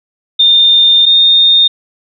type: tone pair in turn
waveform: sine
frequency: 3622 / 3660 Hz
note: A7 / A#7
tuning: +49 / -32 cents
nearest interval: unison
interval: 19 cents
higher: second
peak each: -4 dBFS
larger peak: neither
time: 0.39-1.06 / 1.06-1.68 s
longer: first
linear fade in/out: 10 ms
effects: none